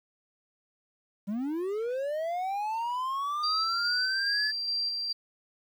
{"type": "linear sweep", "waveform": "triangle", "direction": "up", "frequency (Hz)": [191, 1736], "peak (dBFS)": -27, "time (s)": [1.27, 4.52], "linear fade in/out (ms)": 20}
{"type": "tone with tremolo", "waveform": "sine", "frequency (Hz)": 4718, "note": "D8", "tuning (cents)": 7, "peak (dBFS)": -27, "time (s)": [3.43, 5.13], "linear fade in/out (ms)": 10, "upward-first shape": "square", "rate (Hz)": 2.4, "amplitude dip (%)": 30}
{"effects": ["10-bit"]}